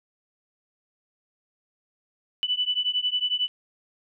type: beating tone pair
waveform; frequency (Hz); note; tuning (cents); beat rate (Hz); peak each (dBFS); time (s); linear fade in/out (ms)
sine; 2975 / 2986; F#7 / F#7; +9 / +15; 11; -26; 2.43-3.48; 0
effects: none